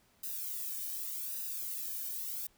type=noise with flanger; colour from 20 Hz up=violet; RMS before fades=-39 dBFS; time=0.23-2.47 s; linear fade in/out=5 ms; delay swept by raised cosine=0.9 to 1.5 ms; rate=0.85 Hz; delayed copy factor=-1; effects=pink hiss -68 dBFS RMS until 2.57 s